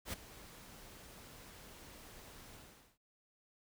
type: noise with ADSR envelope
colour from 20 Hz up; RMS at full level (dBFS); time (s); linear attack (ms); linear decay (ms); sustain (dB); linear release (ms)
pink; -39; 0.05-2.98; 82; 11; -16; 450
effects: none